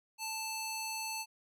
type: tone with band-pass filter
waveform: square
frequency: 880 Hz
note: A5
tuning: in tune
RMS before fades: -39 dBFS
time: 0.18-1.26 s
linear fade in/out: 50 ms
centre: 6900 Hz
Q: 0.56
effects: none